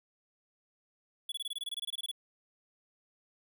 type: tone bursts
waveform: square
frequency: 3400 Hz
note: G#7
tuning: 40 cents sharp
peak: -35 dBFS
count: 16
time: 1.29-2.115 s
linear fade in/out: 5 ms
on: 30 ms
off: 23 ms
effects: none